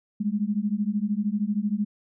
sine beating tone pair, 201.2 / 214.2 Hz, G3 / A3, +45 / -46 cents, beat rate 13 Hz, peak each -26 / -26 dBFS, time 0.2-1.85 s, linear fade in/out 10 ms, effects none

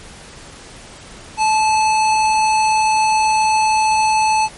square tone, 869 Hz, A5, 22 cents flat, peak -13 dBFS, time 1.37-4.49 s, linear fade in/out 50 ms, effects pink hiss -38 dBFS RMS until 4.57 s + MP3 48 kbps

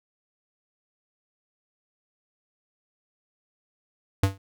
square tone with exponential decay, 97.3 Hz, G2, 12 cents flat, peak -15 dBFS, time 4.23-4.38 s, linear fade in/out 5 ms, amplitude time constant 32 ms, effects none

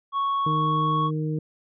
triangle tone, 1108.7 Hz, C#6, in tune, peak -20 dBFS, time 0.12-1.11 s, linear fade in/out 50 ms
harmonic tone, 154.8 Hz, D#3, 9 cents flat, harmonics 1 / 2 / 3, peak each -25 / -31 / -34 dBFS, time 0.46-1.39 s, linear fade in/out 5 ms
effects resampled to 11025 Hz

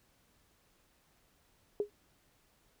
sine tone with exponential decay, 413 Hz, G#4, 10 cents flat, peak -25 dBFS, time 1.8-1.9 s, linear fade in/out 1 ms, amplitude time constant 21 ms, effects pink hiss -70 dBFS RMS until 2.8 s

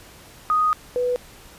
sine tone pair in turn, 1244.5 / 493.9 Hz, D#6 / B4, 0 / 0 cents, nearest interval octave + major third, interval 1600 cents, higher first, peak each -16 / -19 dBFS, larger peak first, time 0.5-0.73 / 0.96-1.16 s, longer first, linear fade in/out 0 ms, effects pink hiss -46 dBFS RMS until 1.58 s + resampled to 32000 Hz

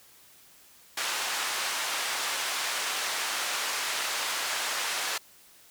pink band-pass noise, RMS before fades -31 dBFS, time 0.97-5.18 s, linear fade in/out 5 ms, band 990 to 9100 Hz, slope 12 dB/octave, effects white hiss -56 dBFS RMS until 5.7 s

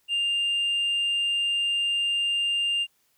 sine tone with tanh clipping, 2800 Hz, F7, 4 cents sharp, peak -23 dBFS, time 0.08-2.87 s, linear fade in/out 50 ms, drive 1 dB, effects white hiss -68 dBFS RMS until 3.17 s

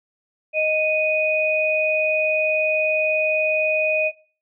sine tone pair together, 622.3 / 2486 Hz, D#5 / D#7, 0 / -2 cents, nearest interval 2 octaves, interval 2398 cents, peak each -20 dBFS, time 0.53-4.12 s, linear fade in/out 50 ms, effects noise-tail reverb RT60 0.4 s tail -20 dB re dry

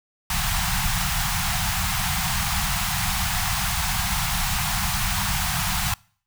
pink band-stop noise, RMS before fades -24 dBFS, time 0.3-5.94 s, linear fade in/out 2 ms, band 200 to 700 Hz, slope 96 dB/octave, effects noise-tail reverb RT60 0.5 s tail -25 dB re dry

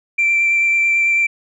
sine tone with vibrato, 2349 Hz, D7, in tune, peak -11 dBFS, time 0.18-1.27 s, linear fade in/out 10 ms, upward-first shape triangle, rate 9.1 Hz, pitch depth 13 cents each way, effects tanh soft clip ceiling -9 dBFS

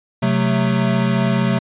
square chord, F# diminished, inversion second, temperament equal with one note detuned, 131.42 / 185 / 220 Hz, C3 / F#3 / A3, +8 / 0 / 0 cents, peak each -20 dBFS, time 0.22-1.59 s, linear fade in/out 10 ms, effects resampled to 8000 Hz

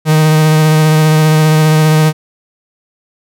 45% pulse tone with vibrato, 155.56 Hz, D#3, in tune, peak -6 dBFS, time 0.05-2.13 s, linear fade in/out 50 ms, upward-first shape sine, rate 15 Hz, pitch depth 16 cents each way, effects none

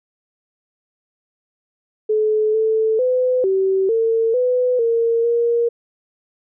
sine tone with pitch steps, 430.3 / 440.3 / 506 / 383.2 / 452.7 / 500 / 461.4 / 470 Hz, A4 / A4 / B4 / G4 / A4 / B4 / A#4 / A#4, -39 / +1 / +42 / -39 / +49 / +21 / -18 / +14 cents, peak -14 dBFS, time 2.09-5.69 s, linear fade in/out 10 ms, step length 450 ms, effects none

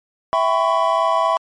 triangle chord, C# half-diminished seventh, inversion first, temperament equal with one note detuned, 659.3 / 784 / 1005.6 / 1108.7 Hz, E5 / G5 / B5 / C#6, 0 / 0 / +31 / 0 cents, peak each -17 / -22 / -17 / -19 dBFS, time 0.33-1.37 s, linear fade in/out 0 ms, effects MP3 48 kbps

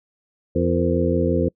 harmonic tone with a mistuned harmonic, 86 Hz, F2, 26 cents flat, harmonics 1 / 2 / 3 / 4 / 5 / 6, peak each -24 / -24 / -24 / -24 / -24 / -24 dBFS, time 0.55-1.49 s, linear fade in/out 10 ms, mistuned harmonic 5, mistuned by +100 cents, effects noise-tail reverb RT60 0.1 s tail -26 dB re dry

